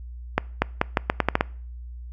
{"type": "accelerating click train", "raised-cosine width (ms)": 0.5, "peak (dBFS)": -3, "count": 9, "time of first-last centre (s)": [0.38, 1.409], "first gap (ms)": 240, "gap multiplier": 0.81, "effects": ["noise-tail reverb RT60 0.5 s tail -24 dB re dry", "added 60 Hz sine -35 dBFS peak until 2.12 s"]}